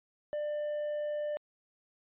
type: tone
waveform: triangle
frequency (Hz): 595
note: D5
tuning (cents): +22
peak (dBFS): -30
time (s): 0.33-1.37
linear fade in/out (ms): 0
effects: resampled to 8000 Hz